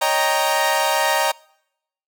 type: chord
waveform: sawtooth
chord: Eb dominant seventh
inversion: third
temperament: equal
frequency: 554.4 / 622.3 / 784 / 932.3 Hz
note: Db5 / Eb5 / G5 / Bb5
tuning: 0 / 0 / 0 / 0 cents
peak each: -21 / -19 / -20 / -16 dBFS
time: 0.01-1.32 s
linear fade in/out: 10 ms
effects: noise-tail reverb RT60 0.8 s tail -25 dB re dry